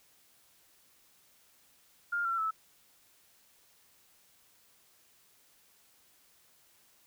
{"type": "tone with pitch steps", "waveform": "sine", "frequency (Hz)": [1406, 1355.8, 1307.3], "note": ["F6", "E6", "E6"], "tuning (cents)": [11, 48, -15], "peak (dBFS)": -29, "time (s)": [2.12, 2.51], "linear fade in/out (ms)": 10, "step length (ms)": 130, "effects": ["white hiss -65 dBFS RMS until 7.06 s"]}